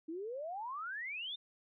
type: exponential sweep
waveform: sine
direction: up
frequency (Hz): 307.6 to 3683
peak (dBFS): -39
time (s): 0.08-1.36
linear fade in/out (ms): 10
effects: none